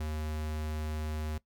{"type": "tone", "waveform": "square", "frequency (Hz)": 77, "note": "D#2", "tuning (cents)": -17, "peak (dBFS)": -34, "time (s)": [0, 1.38], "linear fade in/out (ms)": 5, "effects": ["noise-tail reverb RT60 0.1 s tail -19 dB re dry"]}